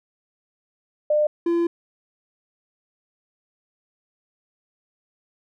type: tone pair in turn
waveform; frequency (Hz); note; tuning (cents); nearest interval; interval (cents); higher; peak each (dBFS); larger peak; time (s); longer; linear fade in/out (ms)
sine / triangle; 601 / 340.5; D5 / F4; +40 / -44; minor seventh; 984; first; -16; neither; 1.1-1.27 / 1.46-1.67; second; 5
effects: none